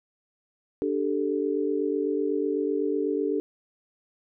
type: chord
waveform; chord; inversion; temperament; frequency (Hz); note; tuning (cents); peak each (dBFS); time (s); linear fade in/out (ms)
sine; D suspended fourth; none; equal; 293.7 / 392 / 440; D4 / G4 / A4; 0 / 0 / 0; -28; 0.82-3.4; 0
effects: none